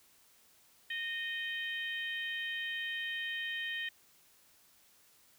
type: harmonic tone with a mistuned harmonic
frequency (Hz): 622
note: D#5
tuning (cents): -1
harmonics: 3 / 4 / 5 / 6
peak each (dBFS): -37 / -45 / -41 / -50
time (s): 0.9-3.89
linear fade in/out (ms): 5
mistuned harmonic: 3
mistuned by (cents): -17
effects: white hiss -65 dBFS RMS until 5.38 s